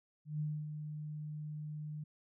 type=tone with ADSR envelope; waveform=sine; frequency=151.4 Hz; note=D#3; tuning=47 cents flat; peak=-33 dBFS; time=0.25-2.04 s; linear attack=150 ms; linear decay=260 ms; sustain=-7 dB; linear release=8 ms; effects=none